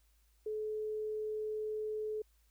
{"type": "tone", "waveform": "sine", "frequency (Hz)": 429.7, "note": "A4", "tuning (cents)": -41, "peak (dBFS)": -35, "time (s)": [0.46, 2.22], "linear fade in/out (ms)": 5, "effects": ["added 54 Hz sine -67 dBFS peak until 2.5 s", "white hiss -75 dBFS RMS until 2.5 s"]}